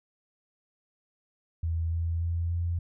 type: tone with pitch steps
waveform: sine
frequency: 82.41 / 83.51 / 84.63 / 85.76 Hz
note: E2 / E2 / E2 / F2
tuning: 0 / +23 / +46 / -31 cents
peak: -26 dBFS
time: 1.63-2.79 s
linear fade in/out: 5 ms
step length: 290 ms
effects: none